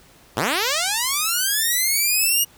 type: linear sweep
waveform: 5% pulse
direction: up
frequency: 81.6 to 2900 Hz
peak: -8 dBFS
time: 0.36-2.45 s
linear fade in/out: 20 ms
effects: pink hiss -51 dBFS RMS until 2.57 s

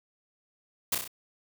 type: noise with echo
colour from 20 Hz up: white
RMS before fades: -26 dBFS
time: 0.92-0.95 s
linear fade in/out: 5 ms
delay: 32 ms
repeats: 4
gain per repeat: -4 dB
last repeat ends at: 1.078 s
effects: none

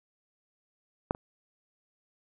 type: clicks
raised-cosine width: 1 ms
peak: -12 / -28 dBFS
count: 2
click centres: 1.109 / 1.149 s
effects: none

